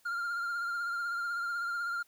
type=tone with vibrato; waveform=triangle; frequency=1396.9 Hz; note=F6; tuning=in tune; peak=-30 dBFS; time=0.05-2.03 s; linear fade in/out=10 ms; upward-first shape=triangle; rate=16 Hz; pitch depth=39 cents each way; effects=white hiss -67 dBFS RMS until 2.07 s